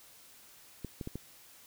clicks, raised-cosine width 3 ms, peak -25 dBFS, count 4, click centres 0.847 / 1.012 / 1.074 / 1.156 s, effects white hiss -57 dBFS RMS until 1.66 s

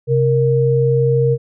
sine tone pair together, 132.53 / 466.2 Hz, C3 / A#4, +23 / 0 cents, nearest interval octave + minor seventh, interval 2177 cents, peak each -14 dBFS, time 0.07-1.38 s, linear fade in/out 50 ms, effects none

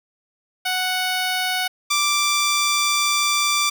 10% pulse tone pair in turn, 740 / 1174.7 Hz, F#5 / D6, 0 / 0 cents, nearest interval minor sixth, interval 800 cents, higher second, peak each -12 / -9 dBFS, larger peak second, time 0.65-1.68 / 1.9-3.7 s, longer second, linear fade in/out 10 ms, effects none

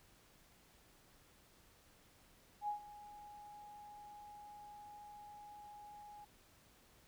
sine tone with ADSR envelope, 830.6 Hz, G#5, in tune, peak -35 dBFS, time 2.61-6.25 s, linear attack 71 ms, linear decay 110 ms, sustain -17 dB, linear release 9 ms, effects pink hiss -67 dBFS RMS until 7.07 s

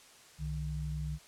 sine tone pair together, 63.99 / 152.2 Hz, C2 / D#3, -38 / -38 cents, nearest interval octave + minor third, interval 1500 cents, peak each -37 / -36 dBFS, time 0.38-1.19 s, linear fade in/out 50 ms, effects white hiss -57 dBFS RMS until 1.27 s + low-pass 9000 Hz 12 dB/octave

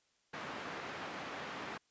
white band-pass noise, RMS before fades -44 dBFS, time 0.33-1.78 s, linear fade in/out 10 ms, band 140 to 1700 Hz, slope 12 dB/octave, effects white hiss -75 dBFS RMS until 1.9 s + resampled to 16000 Hz

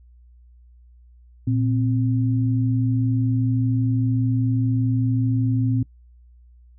sine tone pair together, 116.54 / 261.6 Hz, A#2 / C4, 0 / 0 cents, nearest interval octave + major second, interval 1400 cents, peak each -19 / -23 dBFS, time 1.47-5.83 s, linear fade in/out 5 ms, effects noise-tail reverb RT60 0.1 s tail -22 dB re dry + added 60 Hz sine -47 dBFS peak until 6.78 s

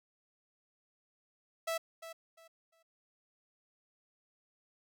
sawtooth tone with echo, 657 Hz, E5, 6 cents flat, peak -29 dBFS, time 1.67-1.78 s, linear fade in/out 10 ms, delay 350 ms, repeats 3, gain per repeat -12 dB, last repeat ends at 2.83 s, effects none

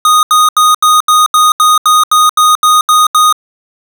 square tone bursts, 1240 Hz, D#6, 6 cents flat, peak -5 dBFS, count 13, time 0.05-3.326 s, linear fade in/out 2 ms, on 180 ms, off 78 ms, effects none

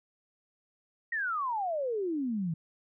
sine exponential sweep, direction down, 1907 to 155.56 Hz, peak -29 dBFS, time 1.12-2.54 s, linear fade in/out 5 ms, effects none

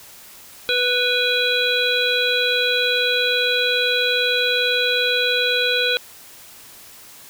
harmonic tone with a mistuned harmonic, 493.9 Hz, B4, in tune, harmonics 1 / 3 / 5 / 7 / 8, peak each -23 / -23 / -23 / -23 / -23 dBFS, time 0.69-5.97 s, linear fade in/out 0 ms, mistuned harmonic 7, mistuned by -69 cents, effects white hiss -43 dBFS RMS until 7.29 s

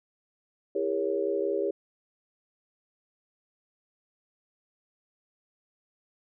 sine chord, E diminished seventh, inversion none, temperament equal with one note detuned, 329.6 / 400.9 / 466.2 / 554.4 Hz, E4 / G4 / Bb4 / Db5, 0 / +39 / 0 / 0 cents, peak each -34 / -28 / -33 / -32 dBFS, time 0.75-1.71 s, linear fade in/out 5 ms, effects none

